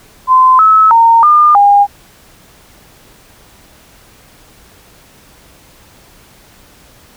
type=tone with pitch steps; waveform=sine; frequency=1030 / 1295 / 919 / 1207 / 810 Hz; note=C6 / E6 / A#5 / D6 / G#5; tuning=-28 / -31 / -25 / +47 / -43 cents; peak=-3 dBFS; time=0.27-1.87 s; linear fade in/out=50 ms; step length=320 ms; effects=pink hiss -43 dBFS RMS until 7.16 s

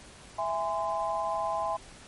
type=chord; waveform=sine; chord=E augmented; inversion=none; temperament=just; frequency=659.3 / 824.1 / 1030.1 Hz; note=E5 / G#5 / B#5; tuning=0 / -14 / -27 cents; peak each=-32 dBFS; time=0.38-1.77 s; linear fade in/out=10 ms; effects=pink hiss -50 dBFS RMS until 2.07 s + MP3 48 kbps

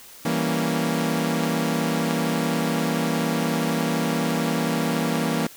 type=chord; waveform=sawtooth; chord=E diminished seventh; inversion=none; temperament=equal; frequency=164.81 / 196 / 233.1 / 277.2 Hz; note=E3 / G3 / Bb3 / Db4; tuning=0 / 0 / 0 / 0 cents; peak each=-22 / -27 / -21 / -25 dBFS; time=0.25-5.47 s; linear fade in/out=5 ms; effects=white hiss -45 dBFS RMS until 5.56 s

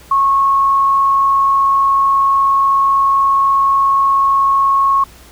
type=tone with frequency modulation; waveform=sine; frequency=1096 Hz; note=C#6; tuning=20 cents flat; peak=-9 dBFS; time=0.11-5.04 s; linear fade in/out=5 ms; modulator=43.6 Hz; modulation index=0.24; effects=added 60 Hz sine -43 dBFS peak until 5.31 s + pink hiss -42 dBFS RMS until 5.31 s

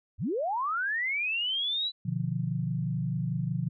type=linear sweep; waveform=sine; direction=up; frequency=56.7 to 4000 Hz; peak=-27 dBFS; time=0.18-1.92 s; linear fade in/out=50 ms
type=chord; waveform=sine; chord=B diminished; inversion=none; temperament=equal with one note detuned; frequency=123.47 / 149.31 / 174.61 Hz; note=B2 / D3 / F3; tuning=0 / +29 / 0 cents; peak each=-32 dBFS; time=2.05-3.69 s; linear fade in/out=10 ms
effects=none

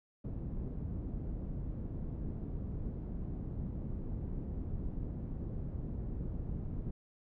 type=low-pass noise; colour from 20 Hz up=pink; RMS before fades=-39 dBFS; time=0.24-6.91 s; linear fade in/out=5 ms; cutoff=240 Hz; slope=12 dB/octave; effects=none

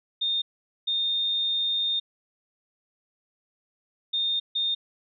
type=tone bursts at uneven times; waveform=sine; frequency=3651 Hz; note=A#7; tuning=37 cents flat; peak=-23 dBFS; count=4; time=0.21-0.42 / 0.87-2 / 4.13-4.4 / 4.55-4.75 s; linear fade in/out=10 ms; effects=none

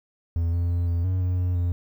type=tone with pitch steps; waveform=triangle; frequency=84.1 / 86.3 / 86.8 / 85.6 / 92.4 / 90.4 / 89.8 / 87.6 Hz; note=E2 / F2 / F2 / F2 / F#2 / F#2 / F2 / F2; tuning=+35 / -20 / -10 / -34 / -2 / -40 / +49 / +6 cents; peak=-19 dBFS; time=0.36-1.72 s; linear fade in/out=0 ms; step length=170 ms; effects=10-bit

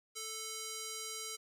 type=tone with band-pass filter; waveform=square; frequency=440 Hz; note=A4; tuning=in tune; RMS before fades=-43 dBFS; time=0.15-1.37 s; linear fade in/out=20 ms; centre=7000 Hz; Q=1.2; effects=11-bit

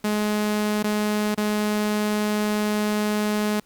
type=tone with dropouts; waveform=sawtooth; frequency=210.5 Hz; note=G#3; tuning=24 cents sharp; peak=-17 dBFS; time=0.04-3.6 s; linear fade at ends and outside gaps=5 ms; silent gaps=0.828-0.84 / 1.346-1.376 s; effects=pink hiss -59 dBFS RMS until 3.65 s + Opus 48 kbps

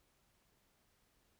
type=silence; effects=pink hiss -75 dBFS RMS until 1.39 s

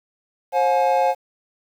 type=tone cluster; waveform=triangle; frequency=533 / 719 / 847 Hz; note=C5 / F#5 / G#5; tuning=+32 / -50 / +34 cents; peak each=-18 dBFS; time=0.52-1.15 s; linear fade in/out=50 ms; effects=8-bit

